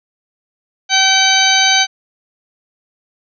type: harmonic tone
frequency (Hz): 768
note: G5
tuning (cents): -36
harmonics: 1 / 2 / 3 / 4 / 5 / 6 / 8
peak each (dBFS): -17 / -17 / -17 / -17 / -17 / -17 / -17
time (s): 0.89-1.87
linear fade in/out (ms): 50
effects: none